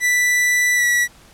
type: tone with pitch glide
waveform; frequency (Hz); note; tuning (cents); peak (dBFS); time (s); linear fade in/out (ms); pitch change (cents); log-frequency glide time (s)
45% pulse; 1975.5 to 1941.6; B6 to B6; 0 to -30; -14; 0-1.08; 50; -30; 0.75-0.84
effects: pink hiss -48 dBFS RMS until 1.33 s + low-pass 12000 Hz 12 dB/octave